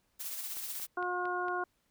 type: noise with tremolo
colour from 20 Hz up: blue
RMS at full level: -38 dBFS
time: 0.19-0.87 s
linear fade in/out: 20 ms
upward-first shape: sine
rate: 16 Hz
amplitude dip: 40%
type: click train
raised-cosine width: 0.3 ms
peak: -33 dBFS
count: 5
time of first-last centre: 0.57-1.483 s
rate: 4.38 Hz
type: harmonic tone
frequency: 358.8 Hz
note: F4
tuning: 47 cents sharp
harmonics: 1 / 2 / 3 / 4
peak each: -37 / -37 / -37 / -37 dBFS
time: 0.97-1.64 s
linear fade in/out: 5 ms
effects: pink hiss -75 dBFS RMS until 1.9 s